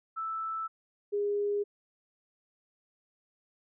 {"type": "tone pair in turn", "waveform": "sine", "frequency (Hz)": [1318.5, 409.3], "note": ["E6", "G#4"], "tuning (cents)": [0, -25], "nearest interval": "octave + minor sixth", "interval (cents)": 2025, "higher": "first", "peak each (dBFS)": [-32, -27], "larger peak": "second", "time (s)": [[0.16, 0.68], [1.12, 1.64]], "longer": "neither", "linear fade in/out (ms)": 20, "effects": []}